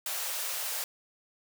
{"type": "high-pass noise", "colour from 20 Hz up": "white", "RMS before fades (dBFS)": -34, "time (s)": [0.06, 0.84], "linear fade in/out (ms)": 2, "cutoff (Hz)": 470, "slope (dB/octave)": 96, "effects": []}